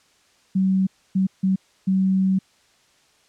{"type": "tone bursts at uneven times", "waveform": "sine", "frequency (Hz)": 190, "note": "F#3", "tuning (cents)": 46, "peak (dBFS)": -16, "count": 4, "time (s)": [[0.55, 0.87], [1.15, 1.27], [1.43, 1.56], [1.87, 2.39]], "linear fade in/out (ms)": 10, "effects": ["white hiss -59 dBFS RMS until 3.28 s", "low-pass 7000 Hz 12 dB/octave"]}